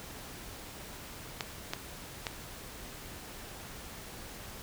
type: clicks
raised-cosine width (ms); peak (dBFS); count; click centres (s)
0.2; -15; 3; 1.408 / 1.735 / 2.268
effects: pink hiss -46 dBFS RMS until 4.62 s